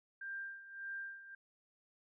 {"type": "tone with tremolo", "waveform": "sine", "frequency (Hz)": 1588, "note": "G6", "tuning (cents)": 22, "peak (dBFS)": -40, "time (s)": [0.21, 1.35], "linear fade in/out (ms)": 5, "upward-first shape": "sine", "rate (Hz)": 1.7, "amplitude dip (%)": 75, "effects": []}